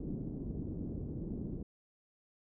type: low-pass noise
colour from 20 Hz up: white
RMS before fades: -40 dBFS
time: 0-1.63 s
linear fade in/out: 5 ms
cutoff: 310 Hz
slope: 24 dB/octave
effects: none